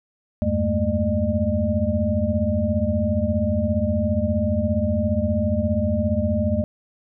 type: tone cluster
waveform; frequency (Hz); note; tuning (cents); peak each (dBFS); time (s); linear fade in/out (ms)
sine; 82.8 / 97.7 / 210.2 / 227.2 / 604; E2 / G2 / G#3 / A#3 / D5; +8 / -5 / +21 / -44 / +48; -25; 0.42-6.64; 0
effects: none